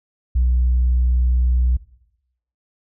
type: tone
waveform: sine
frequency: 61.74 Hz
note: B1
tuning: in tune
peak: -12 dBFS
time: 0.35-1.77 s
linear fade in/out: 10 ms
effects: noise-tail reverb RT60 0.8 s tail -19 dB re dry + tanh soft clip ceiling -11 dBFS